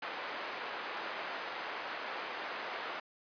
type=band-pass noise; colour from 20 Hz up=white; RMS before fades=-41 dBFS; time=0.02-3 s; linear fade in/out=5 ms; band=450 to 1800 Hz; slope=12 dB/octave; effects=resampled to 11025 Hz